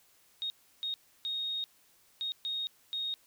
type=tone bursts at uneven times; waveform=sine; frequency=3729 Hz; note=A#7; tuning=in tune; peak=-32 dBFS; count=6; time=0.42-0.5 / 0.83-0.94 / 1.25-1.64 / 2.21-2.32 / 2.45-2.67 / 2.93-3.14 s; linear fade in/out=0 ms; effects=white hiss -65 dBFS RMS until 3.26 s